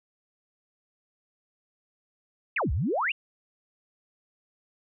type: exponential two-way sweep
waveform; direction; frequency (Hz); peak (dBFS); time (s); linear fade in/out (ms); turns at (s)
sine; down then up; 2960 to 58.6 to 2960; -24; 2.56-3.12; 5; 2.72
effects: none